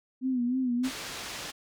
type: tone with vibrato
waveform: sine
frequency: 250.7 Hz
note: B3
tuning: 26 cents sharp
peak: -25 dBFS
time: 0.21-0.91 s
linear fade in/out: 50 ms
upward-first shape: sine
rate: 3.3 Hz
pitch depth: 79 cents each way
type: low-pass noise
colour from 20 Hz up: white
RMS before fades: -39 dBFS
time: 0.83-1.52 s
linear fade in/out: 20 ms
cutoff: 5300 Hz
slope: 12 dB/octave
effects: none